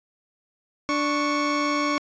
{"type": "tone pair together", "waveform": "30% pulse", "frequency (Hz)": [293.7, 1108.2], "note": ["D4", "C#6"], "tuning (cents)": [0, -1], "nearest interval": "octave + major seventh", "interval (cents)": 2299, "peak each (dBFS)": -22, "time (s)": [0.89, 1.98], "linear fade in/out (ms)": 0, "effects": ["resampled to 16000 Hz"]}